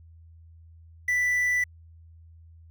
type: tone with quantisation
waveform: triangle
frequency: 1978 Hz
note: B6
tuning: 2 cents sharp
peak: -20 dBFS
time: 1.08-1.64 s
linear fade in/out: 5 ms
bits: 8
effects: added 82 Hz sine -48 dBFS peak until 2.7 s